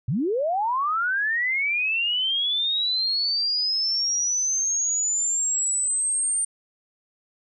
sine linear sweep, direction up, 101.4 to 8870 Hz, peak -21 dBFS, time 0.08-6.45 s, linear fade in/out 5 ms, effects none

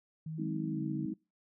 sine tone with pitch glide, 158.2 to 147.61 Hz, D#3 to D3, +29 to +9 cents, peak -37 dBFS, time 0.26-1.06 s, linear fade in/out 5 ms, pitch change -120 cents, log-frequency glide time 0.73-0.79 s
sine chord, Ab dominant seventh, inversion third, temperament equal with one note detuned, 185 / 207.7 / 261.6 / 315.7 Hz, Gb3 / Ab3 / C4 / Eb4, 0 / 0 / 0 / +25 cents, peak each -43 / -39 / -41 / -37 dBFS, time 0.38-1.14 s, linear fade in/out 10 ms
effects noise-tail reverb RT60 0.3 s tail -26 dB re dry

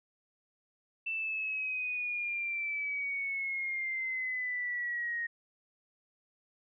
sine exponential sweep, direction down, 2670 to 1864.7 Hz, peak -32 dBFS, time 1.06-5.27 s, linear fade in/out 10 ms, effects none

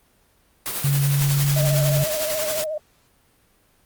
white noise with tremolo, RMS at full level -25 dBFS, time 0.66-2.64 s, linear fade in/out 0 ms, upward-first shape sine, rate 11 Hz, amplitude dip 45%
sine tone with pitch glide, 140.2 to 141.5 Hz, C#3 to C#3, +20 to +36 cents, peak -17 dBFS, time 0.84-2.04 s, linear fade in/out 5 ms, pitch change +16 cents, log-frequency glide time 1.01-1.51 s
sine tone with vibrato, 619 Hz, D#5, 9 cents flat, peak -24 dBFS, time 1.56-2.78 s, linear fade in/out 5 ms, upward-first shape sine, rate 14 Hz, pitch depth 54 cents each way
effects pink hiss -60 dBFS RMS until 3.85 s + Opus 32 kbps

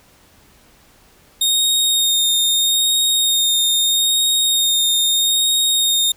sawtooth tone with vibrato, 3700 Hz, A#7, 14 cents flat, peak -11 dBFS, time 1.41-6.12 s, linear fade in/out 5 ms, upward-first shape sine, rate 0.78 Hz, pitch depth 16 cents each way, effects pink hiss -51 dBFS RMS until 6.16 s

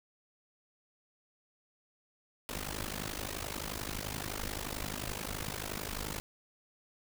pink noise with amplitude modulation, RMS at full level -35 dBFS, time 2.49-6.2 s, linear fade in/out 0 ms, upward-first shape sine, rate 51.5 Hz, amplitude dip 90%, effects none

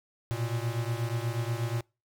square beating tone pair, 114.3 / 122.6 Hz, A#2 / B2, -34 / -12 cents, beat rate 8.3 Hz, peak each -32 / -34 dBFS, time 0.31-1.81 s, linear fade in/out 0 ms, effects noise-tail reverb RT60 0.3 s tail -26 dB re dry

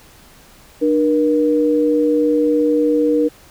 sine tone pair together, 300 / 476.9 Hz, D4 / A#4, +37 / +39 cents, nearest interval minor sixth, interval 802 cents, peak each -15 dBFS, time 0.81-3.29 s, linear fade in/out 20 ms, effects pink hiss -46 dBFS RMS until 3.5 s

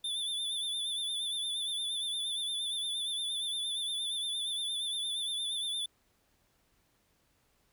square tone with vibrato, 3520 Hz, A7, in tune, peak -33 dBFS, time 0.04-5.86 s, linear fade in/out 5 ms, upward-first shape sine, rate 8.6 Hz, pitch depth 52 cents each way, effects pink hiss -72 dBFS RMS until 7.72 s

